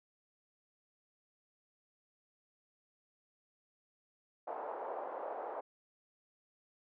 white band-pass noise, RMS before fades -42 dBFS, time 4.47-5.61 s, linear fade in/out 10 ms, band 460 to 880 Hz, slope 24 dB/octave, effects none

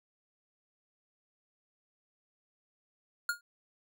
square tone with exponential decay, 1425 Hz, F6, 34 cents sharp, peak -26 dBFS, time 3.29-3.41 s, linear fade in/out 2 ms, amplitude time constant 25 ms, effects none

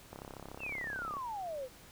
click train, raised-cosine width 1 ms, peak -31 dBFS, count 36, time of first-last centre 0.13-1.169 s, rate 33.7 Hz
sine exponential sweep, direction down, 2794 to 488.6 Hz, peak -37 dBFS, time 0.59-1.69 s, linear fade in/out 50 ms
effects pink hiss -56 dBFS RMS until 1.91 s

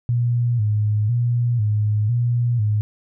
sine tone with vibrato, 112.7 Hz, A2, 42 cents sharp, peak -16 dBFS, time 0.09-2.81 s, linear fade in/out 0 ms, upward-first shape square, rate 1 Hz, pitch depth 110 cents each way, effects none

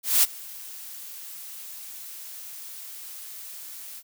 blue noise with ADSR envelope, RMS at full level -17 dBFS, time 0.03-4.03 s, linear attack 200 ms, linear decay 26 ms, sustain -23 dB, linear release 53 ms, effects none

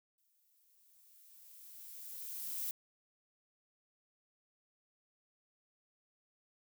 violet noise with exponential growth, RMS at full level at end -38 dBFS, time 0.18-2.71 s, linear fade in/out 2 ms, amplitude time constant 550 ms, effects none

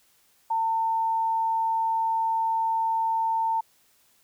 sine tone, 900 Hz, A5, 39 cents sharp, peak -22 dBFS, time 0.5-3.61 s, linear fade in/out 10 ms, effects white hiss -63 dBFS RMS until 4.23 s

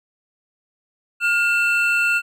triangle tone pair together, 1418 / 2677 Hz, F6 / E7, +26 / +26 cents, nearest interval major seventh, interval 1100 cents, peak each -17 dBFS, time 1.2-2.22 s, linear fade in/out 50 ms, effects none

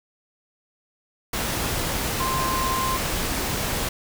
sine tone in noise, 1046.5 Hz, C6, in tune, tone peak -24 dBFS, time 2.2-2.97 s, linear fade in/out 5 ms, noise pink, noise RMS -26 dBFS, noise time 1.33-3.89 s, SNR -1 dB, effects none

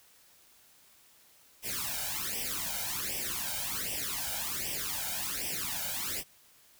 white noise with flanger, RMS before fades -35 dBFS, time 1.62-6.24 s, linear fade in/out 50 ms, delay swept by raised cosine 0.36 to 1.34 ms, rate 1.3 Hz, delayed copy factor +0.9, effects white hiss -61 dBFS RMS until 6.79 s

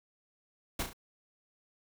pink noise with echo, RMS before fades -33 dBFS, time 0.79-0.83 s, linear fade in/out 5 ms, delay 34 ms, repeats 3, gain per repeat -6 dB, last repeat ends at 0.932 s, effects none

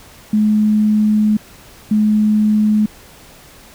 sine tone pair in turn, 212.8 / 212.8 Hz, G#3 / G#3, +42 / +42 cents, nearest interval unison, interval 0 cents, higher neither, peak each -10 dBFS, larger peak neither, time 0.33-1.37 / 1.91-2.86 s, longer first, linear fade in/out 5 ms, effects pink hiss -42 dBFS RMS until 3.74 s

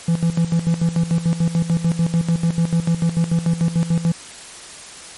triangle tone with tremolo, 167.4 Hz, E3, 27 cents sharp, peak -11 dBFS, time 0.08-4.12 s, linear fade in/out 5 ms, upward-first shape square, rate 6.8 Hz, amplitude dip 75%, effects white hiss -37 dBFS RMS until 5.17 s + MP3 48 kbps

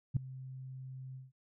sine tone with ADSR envelope, 130.81 Hz, C3, in tune, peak -23 dBFS, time 0.14-1.32 s, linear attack 25 ms, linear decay 4 ms, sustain -20 dB, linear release 170 ms, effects none

